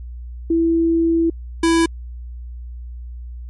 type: tone pair in turn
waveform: sine / square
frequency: 331.1 / 331.1 Hz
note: E4 / E4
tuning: +8 / +8 cents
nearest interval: unison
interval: 0 cents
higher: neither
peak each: -13 dBFS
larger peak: neither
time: 0.5-1.3 / 1.63-1.86 s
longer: first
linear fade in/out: 5 ms
effects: added 60 Hz sine -29 dBFS peak until 3.49 s + MP3 48 kbps